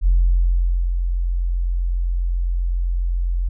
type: tone with ADSR envelope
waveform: sine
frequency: 43.78 Hz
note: F1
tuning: 5 cents sharp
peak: -10 dBFS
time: 0.01-3.49 s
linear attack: 54 ms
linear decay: 850 ms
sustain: -7 dB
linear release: 9 ms
effects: tanh soft clip ceiling -7 dBFS